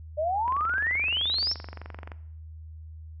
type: exponential sweep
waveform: sine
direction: up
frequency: 587.3 to 5588 Hz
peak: -24 dBFS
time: 0.17-1.54 s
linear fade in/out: 20 ms
type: click train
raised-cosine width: 0.5 ms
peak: -25 dBFS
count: 39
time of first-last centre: 0.48-2.118 s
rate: 23.2 Hz
effects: noise-tail reverb RT60 0.7 s tail -17 dB re dry + added 79 Hz sine -40 dBFS peak until 3.2 s